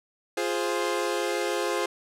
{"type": "chord", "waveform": "sawtooth", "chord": "F minor", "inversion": "none", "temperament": "equal", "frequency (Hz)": [349.2, 415.3, 523.3], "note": ["F4", "Ab4", "C5"], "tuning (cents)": [0, 0, 0], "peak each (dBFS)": -26, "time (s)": [0.37, 1.86], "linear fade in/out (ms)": 5, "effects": ["low-pass 11000 Hz 12 dB/octave"]}